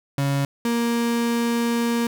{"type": "tone pair in turn", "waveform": "35% pulse", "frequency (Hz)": [139.5, 234.6], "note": ["C#3", "A#3"], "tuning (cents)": [11, 11], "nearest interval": "major sixth", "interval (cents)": 900, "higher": "second", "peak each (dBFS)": -18, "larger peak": "neither", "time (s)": [[0.18, 0.45], [0.65, 2.07]], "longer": "second", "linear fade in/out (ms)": 2, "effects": []}